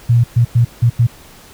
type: tone bursts at uneven times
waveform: sine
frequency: 118.5 Hz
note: A#2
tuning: 29 cents sharp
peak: -7 dBFS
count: 5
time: 0.09-0.24 / 0.36-0.45 / 0.55-0.65 / 0.82-0.9 / 0.99-1.07 s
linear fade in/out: 10 ms
effects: pink hiss -41 dBFS RMS until 1.53 s